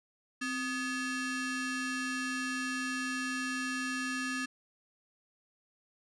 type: ring-modulated tone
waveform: 30% pulse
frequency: 984 Hz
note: B5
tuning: 7 cents flat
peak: -27 dBFS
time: 0.41-4.46 s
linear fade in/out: 10 ms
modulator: 724 Hz
effects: resampled to 22050 Hz